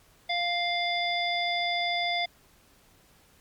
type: harmonic tone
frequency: 698.5 Hz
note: F5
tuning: in tune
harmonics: 1 / 3 / 5 / 7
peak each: -29 / -30 / -31 / -37 dBFS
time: 0.29-2.26 s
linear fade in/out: 10 ms
effects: pink hiss -60 dBFS RMS until 3.4 s + MP3 96 kbps